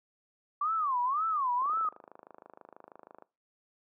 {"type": "tone with vibrato", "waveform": "sine", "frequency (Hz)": 1133, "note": "C#6", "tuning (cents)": 37, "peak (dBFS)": -27, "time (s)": [0.61, 1.89], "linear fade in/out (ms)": 5, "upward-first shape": "sine", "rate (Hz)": 1.9, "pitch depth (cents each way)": 270}
{"type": "click train", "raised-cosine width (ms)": 1, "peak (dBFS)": -33, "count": 43, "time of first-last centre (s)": [1.62, 3.223], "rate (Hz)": 26.2}
{"effects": ["noise-tail reverb RT60 0.3 s tail -21 dB re dry", "high-pass 400 Hz 12 dB/octave"]}